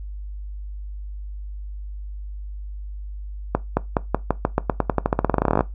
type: accelerating click train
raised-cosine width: 1 ms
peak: -3 dBFS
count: 27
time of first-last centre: 3.55-5.608 s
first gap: 220 ms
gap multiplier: 0.9
effects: noise-tail reverb RT60 0.2 s tail -19 dB re dry + added 50 Hz sine -30 dBFS peak until 5.74 s